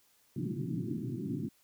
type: band-pass noise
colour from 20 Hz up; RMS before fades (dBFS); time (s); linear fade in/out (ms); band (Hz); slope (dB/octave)
pink; -36; 0.36-1.49; 5; 110 to 360; 96
effects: white hiss -68 dBFS RMS until 1.63 s